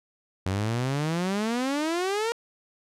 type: exponential sweep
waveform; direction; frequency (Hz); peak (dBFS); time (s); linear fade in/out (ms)
sawtooth; up; 91.4 to 474.7; -21; 0.46-2.32; 0
effects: low-pass 9000 Hz 12 dB/octave